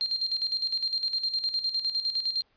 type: tone with tremolo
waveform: sine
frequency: 4186 Hz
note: C8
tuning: in tune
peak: -24 dBFS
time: 0.01-2.42 s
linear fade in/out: 0 ms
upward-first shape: square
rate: 9.8 Hz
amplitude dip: 65%
effects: pink hiss -68 dBFS RMS until 2.56 s + resampled to 11025 Hz